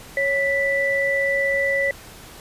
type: tone pair together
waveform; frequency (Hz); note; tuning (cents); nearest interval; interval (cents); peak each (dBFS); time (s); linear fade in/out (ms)
sine; 552.8 / 1975.5; C#5 / B6; -5 / 0; octave + minor seventh; 2205; -22 / -20; 0.17-1.91; 2
effects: pink hiss -42 dBFS RMS until 2.4 s + resampled to 32000 Hz